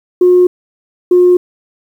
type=tone pair in turn; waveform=sine; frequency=360.2 / 358.5 Hz; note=F#4 / F4; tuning=-46 / +45 cents; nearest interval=unison; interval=9 cents; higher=first; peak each=-3 dBFS; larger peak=neither; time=0.21-0.47 / 1.11-1.37 s; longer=neither; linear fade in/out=5 ms; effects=tanh soft clip ceiling 0 dBFS + 7-bit